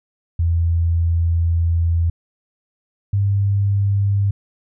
sine tone pair in turn, 84 / 99.89 Hz, E2 / G2, +33 / +33 cents, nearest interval minor third, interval 300 cents, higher second, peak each -14 dBFS, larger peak neither, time 0.39-2.1 / 3.13-4.31 s, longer first, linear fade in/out 5 ms, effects none

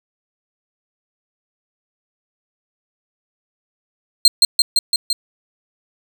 35% pulse tone with echo, 4186 Hz, C8, in tune, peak -4 dBFS, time 4.25-4.28 s, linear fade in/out 2 ms, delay 170 ms, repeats 5, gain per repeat -2 dB, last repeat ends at 5.13 s, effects none

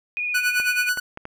sine tone with vibrato, 2457 Hz, D#7, 22 cents flat, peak -23 dBFS, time 0.17-0.89 s, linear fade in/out 0 ms, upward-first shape square, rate 17 Hz, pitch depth 16 cents each way
45% pulse tone with tremolo, 1480 Hz, F#6, in tune, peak -18 dBFS, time 0.34-1 s, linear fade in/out 10 ms, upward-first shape sine, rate 9.3 Hz, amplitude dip 80%
clicks, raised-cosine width 0.5 ms, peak -19 dBFS, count 4, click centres 0.6 / 0.974 / 1.174 / 1.254 s
effects none

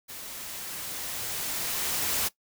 white noise with level ramp, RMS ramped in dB -41 to -27 dBFS, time 0.08-2.29 s, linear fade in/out 20 ms, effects noise-tail reverb RT60 0.1 s tail -18 dB re dry

